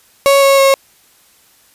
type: tone with pitch steps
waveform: 35% pulse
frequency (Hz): 554.4 / 549.3 / 544.2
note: C#5 / C#5 / C#5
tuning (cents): 0 / -16 / -32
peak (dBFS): -5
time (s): 0.26-0.74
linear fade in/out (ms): 0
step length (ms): 160
effects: white hiss -50 dBFS RMS until 1.74 s + resampled to 32000 Hz